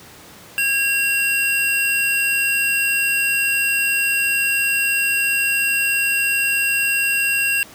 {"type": "tone pair together", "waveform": "square", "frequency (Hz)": [1631, 2743], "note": ["G#6", "F7"], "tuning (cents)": [-32, -32], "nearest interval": "major sixth", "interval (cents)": 900, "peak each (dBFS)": [-24, -18], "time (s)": [0.58, 7.63], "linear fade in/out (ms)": 0, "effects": ["pink hiss -42 dBFS RMS until 7.74 s", "high-pass 100 Hz 12 dB/octave"]}